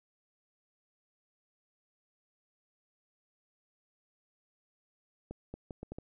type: accelerating click train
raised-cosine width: 2 ms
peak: -28 dBFS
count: 6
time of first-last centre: 5.31-5.985 s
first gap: 230 ms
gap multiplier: 0.73
effects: none